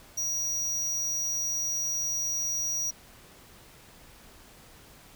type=tone; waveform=square; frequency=5770 Hz; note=F#8; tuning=44 cents flat; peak=-28 dBFS; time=0.17-2.91 s; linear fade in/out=10 ms; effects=pink hiss -53 dBFS RMS until 5.15 s